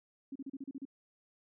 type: tone bursts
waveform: sine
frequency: 272.2 Hz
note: C#4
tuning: 31 cents flat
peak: -39 dBFS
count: 8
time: 0.32-0.853 s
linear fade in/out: 5 ms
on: 36 ms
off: 35 ms
effects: none